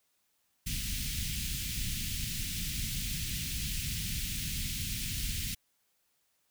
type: band-stop noise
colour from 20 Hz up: pink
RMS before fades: -35 dBFS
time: 0.66-5.55 s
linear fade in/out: 10 ms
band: 200 to 2400 Hz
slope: 24 dB/octave
effects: white hiss -75 dBFS RMS until 6.5 s